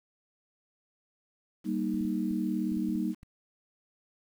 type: chord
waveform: sine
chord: Eb major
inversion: first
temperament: just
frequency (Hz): 194.45 / 233.3 / 311.1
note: G3 / Bb3 / Eb4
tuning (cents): -14 / +2 / 0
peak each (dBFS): -32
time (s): 1.64-3.15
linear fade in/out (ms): 50
type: clicks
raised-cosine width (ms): 5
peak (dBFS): -37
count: 9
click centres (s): 1.942 / 2.01 / 2.051 / 2.312 / 2.719 / 2.77 / 2.889 / 2.956 / 3.231
effects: 9-bit